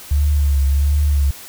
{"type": "tone with vibrato", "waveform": "sine", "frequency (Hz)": 71.1, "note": "C#2", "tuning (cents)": 45, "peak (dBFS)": -12, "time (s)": [0.11, 1.31], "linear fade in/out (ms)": 5, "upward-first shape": "triangle", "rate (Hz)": 1.4, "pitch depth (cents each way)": 68, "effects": ["white hiss -37 dBFS RMS until 1.48 s"]}